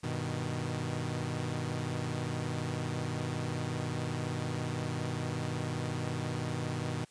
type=chord; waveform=sawtooth; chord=G augmented; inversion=none; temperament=equal; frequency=98 / 123.47 / 155.56 Hz; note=G2 / B2 / D#3; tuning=0 / 0 / 0 cents; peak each=-36 / -32 / -33 dBFS; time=0.03-7.05 s; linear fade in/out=10 ms; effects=white hiss -63 dBFS RMS until 7.1 s + resampled to 22050 Hz